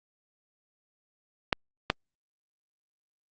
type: clicks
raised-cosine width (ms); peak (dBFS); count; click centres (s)
0.3; -6; 2; 1.528 / 1.901
effects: Opus 48 kbps